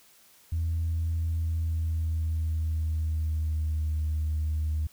sine tone with pitch glide, 82.3 to 77.23 Hz, E2 to D#2, -2 to -12 cents, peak -24 dBFS, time 0.52-4.87 s, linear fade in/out 5 ms, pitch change -110 cents, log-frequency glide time 1.24-3.97 s, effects tanh soft clip ceiling -22 dBFS + white hiss -58 dBFS RMS until 4.92 s

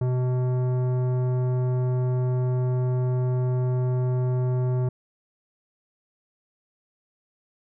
triangle tone with tanh clipping, 126.2 Hz, B2, 38 cents sharp, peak -23 dBFS, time 0.01-4.89 s, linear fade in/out 5 ms, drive 18 dB, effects none

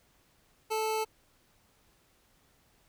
square tone pair together, 437.5 / 875 Hz, A4 / A5, -10 / -10 cents, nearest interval octave, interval 1200 cents, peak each -32 / -33 dBFS, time 0.7-1.05 s, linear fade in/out 20 ms, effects pink hiss -67 dBFS RMS until 2.88 s

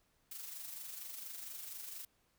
blue noise with amplitude modulation, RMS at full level -45 dBFS, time 0.31-2.05 s, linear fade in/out 5 ms, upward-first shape sine, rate 24.3 Hz, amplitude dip 45%, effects pink hiss -75 dBFS RMS until 2.38 s

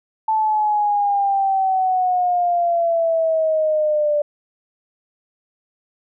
sine exponential sweep, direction down, 880 to 587.3 Hz, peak -15 dBFS, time 0.28-4.22 s, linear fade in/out 5 ms, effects none

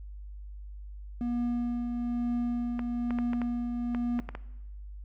triangle tone with tremolo, 240.1 Hz, B3, 49 cents flat, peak -25 dBFS, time 1.21-4.2 s, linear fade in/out 0 ms, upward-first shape triangle, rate 1.1 Hz, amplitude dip 40%
clicks, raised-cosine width 0.5 ms, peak -22 dBFS, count 9, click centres 2.793 / 3.107 / 3.187 / 3.333 / 3.417 / 3.948 / 4.191 / 4.29 / 4.351 s
effects noise-tail reverb RT60 1.0 s tail -18 dB re dry + added 50 Hz sine -40 dBFS peak until 5.04 s

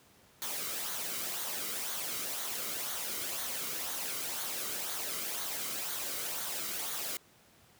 white noise with flanger, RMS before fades -37 dBFS, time 0.42-7.17 s, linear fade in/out 0 ms, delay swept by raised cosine 0.38 to 1.18 ms, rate 2 Hz, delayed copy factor -0.5, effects pink hiss -62 dBFS RMS until 7.79 s + high-pass 80 Hz 12 dB/octave

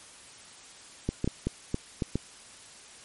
clicks, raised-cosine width 3 ms, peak -14 dBFS, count 7, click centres 1.09 / 1.244 / 1.276 / 1.47 / 1.744 / 2.022 / 2.156 s, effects white hiss -50 dBFS RMS until 3.04 s + MP3 48 kbps

